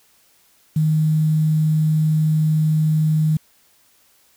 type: tone with quantisation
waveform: sine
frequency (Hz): 155.56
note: D#3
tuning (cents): 0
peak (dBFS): -14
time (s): 0.76-3.37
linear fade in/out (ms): 5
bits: 7
effects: white hiss -57 dBFS RMS until 4.36 s